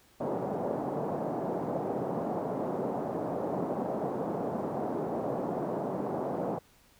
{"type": "band-pass noise", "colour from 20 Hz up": "white", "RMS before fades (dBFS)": -33, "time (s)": [0.2, 6.59], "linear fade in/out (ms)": 10, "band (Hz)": [140, 740], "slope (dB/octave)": 24, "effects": ["pink hiss -62 dBFS RMS until 6.99 s"]}